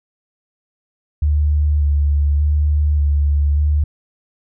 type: tone with vibrato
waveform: sine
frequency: 73.42 Hz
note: D2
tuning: in tune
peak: -12 dBFS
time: 1.22-3.84 s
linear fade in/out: 5 ms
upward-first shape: square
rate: 0.85 Hz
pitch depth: 22 cents each way
effects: none